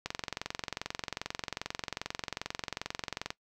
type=click train; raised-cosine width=0.2 ms; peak=-16 dBFS; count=74; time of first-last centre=0.06-3.304 s; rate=22.5 Hz; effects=noise-tail reverb RT60 0.1 s tail -19 dB re dry